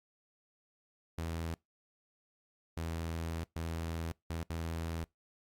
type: tone bursts at uneven times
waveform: sawtooth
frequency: 82.41 Hz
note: E2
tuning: in tune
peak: -32 dBFS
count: 5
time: 1.18-1.54 / 2.77-3.44 / 3.56-4.12 / 4.3-4.43 / 4.5-5.04 s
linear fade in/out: 0 ms
effects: noise-tail reverb RT60 0.2 s tail -26 dB re dry + AAC 64 kbps